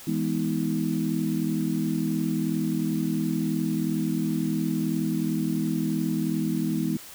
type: chord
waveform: sine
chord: E major seventh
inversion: none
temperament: equal with one note detuned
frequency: 164.81 / 207.7 / 246.9 / 318.2 Hz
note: E3 / G#3 / B3 / D#4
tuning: 0 / 0 / 0 / +39 cents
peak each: -29 dBFS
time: 0.07-6.97 s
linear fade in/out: 5 ms
effects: white hiss -44 dBFS RMS until 7.14 s

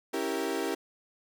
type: chord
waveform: 35% pulse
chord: C# diminished seventh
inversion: none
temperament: equal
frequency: 277.2 / 329.6 / 392 / 466.2 Hz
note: C#4 / E4 / G4 / Bb4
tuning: 0 / 0 / 0 / 0 cents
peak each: -35 / -33 / -32 / -34 dBFS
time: 0.13-0.75 s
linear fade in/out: 10 ms
effects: none

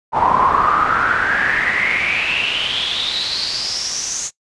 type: noise with band-pass filter sweep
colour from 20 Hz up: brown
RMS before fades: -18 dBFS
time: 0.12-4.31 s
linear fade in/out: 50 ms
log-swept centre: 910 to 6800 Hz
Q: 8.6
effects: noise-tail reverb RT60 0.1 s tail -20 dB re dry + resampled to 24000 Hz

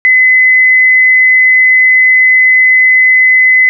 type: tone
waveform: sine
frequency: 2027 Hz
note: B6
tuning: 45 cents sharp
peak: -3 dBFS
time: 0.05-3.69 s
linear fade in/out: 0 ms
effects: none

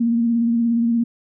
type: tone with vibrato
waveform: sine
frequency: 233.1 Hz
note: A#3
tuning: in tune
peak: -15 dBFS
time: 0-1.04 s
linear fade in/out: 10 ms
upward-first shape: sine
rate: 17 Hz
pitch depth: 30 cents each way
effects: none

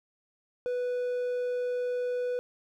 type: tone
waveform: triangle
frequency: 493.9 Hz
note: B4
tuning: in tune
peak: -26 dBFS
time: 0.66-2.39 s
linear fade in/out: 0 ms
effects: none

